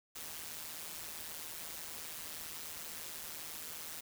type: noise with amplitude modulation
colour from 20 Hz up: white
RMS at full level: -42 dBFS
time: 0.15-4.01 s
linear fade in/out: 10 ms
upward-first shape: sine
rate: 158 Hz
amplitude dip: 75%
effects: none